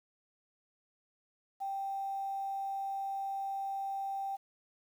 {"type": "tone with quantisation", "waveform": "sine", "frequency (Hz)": 784, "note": "G5", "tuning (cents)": 0, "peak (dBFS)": -34, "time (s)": [1.6, 4.37], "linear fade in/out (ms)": 20, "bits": 10, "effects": []}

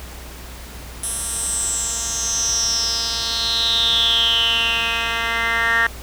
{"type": "tone with band-pass filter sweep", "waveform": "10% pulse", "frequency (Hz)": 230, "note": "A#3", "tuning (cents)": -23, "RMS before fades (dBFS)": -20, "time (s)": [1.03, 5.87], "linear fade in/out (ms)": 5, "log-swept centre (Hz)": [9900, 1800], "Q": 8.7, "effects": ["added 60 Hz sine -35 dBFS peak until 6.02 s", "pink hiss -38 dBFS RMS until 6.02 s"]}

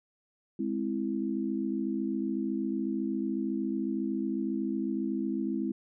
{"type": "chord", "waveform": "sine", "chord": "Ab augmented", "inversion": "none", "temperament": "equal", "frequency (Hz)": [207.7, 261.6, 329.6], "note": ["Ab3", "C4", "E4"], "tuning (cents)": [0, 0, 0], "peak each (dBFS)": -33, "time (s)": [0.59, 5.72], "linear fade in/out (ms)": 5, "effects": []}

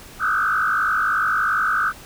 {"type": "tone with frequency modulation", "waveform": "sine", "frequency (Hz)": 1384, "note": "F6", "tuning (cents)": -16, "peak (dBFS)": -17, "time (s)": [0.19, 1.93], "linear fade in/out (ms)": 50, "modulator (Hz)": 51.4, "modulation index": 3.4, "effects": ["pink hiss -42 dBFS RMS until 2.05 s"]}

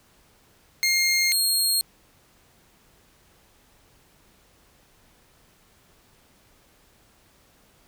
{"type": "tone pair in turn", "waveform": "20% pulse", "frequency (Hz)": [2128, 4256], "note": ["C7", "C8"], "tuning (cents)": [29, 29], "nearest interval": "octave", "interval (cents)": 1200, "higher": "second", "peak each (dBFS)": -14, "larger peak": "neither", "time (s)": [[0.83, 1.32], [1.32, 1.81]], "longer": "neither", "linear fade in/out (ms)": 0, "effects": ["pink hiss -59 dBFS RMS until 7.87 s"]}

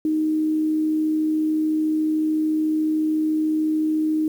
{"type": "tone with amplitude modulation", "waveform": "sine", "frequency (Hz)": 311.1, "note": "D#4", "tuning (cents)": 0, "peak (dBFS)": -17, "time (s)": [0.05, 4.28], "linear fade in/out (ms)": 2, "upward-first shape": "sine", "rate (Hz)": 73.8, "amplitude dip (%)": 25, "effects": ["8-bit"]}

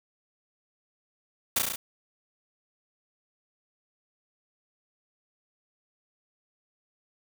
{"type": "noise with echo", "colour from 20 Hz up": "white", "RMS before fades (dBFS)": -24, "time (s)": [1.56, 1.59], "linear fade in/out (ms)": 5, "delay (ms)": 34, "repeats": 5, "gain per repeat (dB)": -2, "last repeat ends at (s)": 1.76, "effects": []}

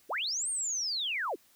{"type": "linear two-way sweep", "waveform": "sine", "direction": "up then down", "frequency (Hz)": [246.9, 8870, 246.9], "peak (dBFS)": -30, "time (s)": [0.09, 1.36], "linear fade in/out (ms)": 20, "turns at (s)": 0.49, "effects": ["white hiss -64 dBFS RMS until 1.55 s"]}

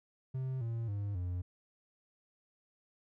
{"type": "tone with pitch steps", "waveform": "triangle", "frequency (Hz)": [130.81, 115.2, 101.45, 89.35], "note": ["C3", "A#2", "G#2", "F2"], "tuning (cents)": [0, -20, -40, 40], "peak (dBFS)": -32, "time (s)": [0.34, 1.42], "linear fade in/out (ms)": 10, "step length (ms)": 270, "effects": []}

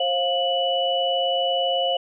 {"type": "tone cluster", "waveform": "sine", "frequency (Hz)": [534, 702, 2958], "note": ["C5", "F5", "F#7"], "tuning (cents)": [35, 9, -1], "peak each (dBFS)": -24, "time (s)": [0, 1.97], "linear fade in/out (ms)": 5, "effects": []}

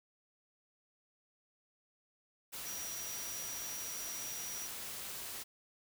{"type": "tone in noise", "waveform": "sine", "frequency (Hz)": 5790, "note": "F#8", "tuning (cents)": -38, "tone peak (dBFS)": -43, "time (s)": [2.65, 4.68], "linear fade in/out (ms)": 20, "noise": "white", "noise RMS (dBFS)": -44, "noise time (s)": [2.52, 5.44], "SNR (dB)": -2, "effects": []}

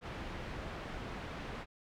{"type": "low-pass noise", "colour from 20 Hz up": "pink", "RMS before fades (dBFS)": -43, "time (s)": [0.01, 1.66], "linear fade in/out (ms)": 50, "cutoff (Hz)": 2600, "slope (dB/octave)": 12, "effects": []}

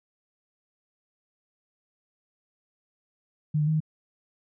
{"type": "tone with pitch steps", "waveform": "sine", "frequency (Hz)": [152, 149.6, 156.7, 155.7], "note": ["D#3", "D3", "D#3", "D#3"], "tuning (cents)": [-40, 32, 13, 2], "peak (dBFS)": -21, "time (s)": [3.54, 3.804], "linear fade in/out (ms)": 10, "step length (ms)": 66, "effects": []}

